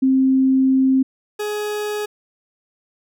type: tone pair in turn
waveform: sine / 40% pulse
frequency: 264 / 419.1 Hz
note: C4 / G#4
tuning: +16 / +16 cents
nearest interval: minor sixth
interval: 800 cents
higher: second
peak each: -12 / -21 dBFS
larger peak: first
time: 0.02-1.03 / 1.39-2.06 s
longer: first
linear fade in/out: 10 ms
effects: none